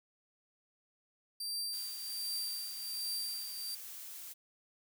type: tone with tremolo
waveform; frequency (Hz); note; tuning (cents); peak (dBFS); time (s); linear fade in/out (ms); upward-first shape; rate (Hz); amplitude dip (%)
sawtooth; 4699; D8; 0; -32; 1.4-3.75; 5; triangle; 1.3; 65
type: noise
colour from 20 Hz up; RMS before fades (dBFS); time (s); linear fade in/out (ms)
blue; -47; 1.72-4.34; 20
effects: none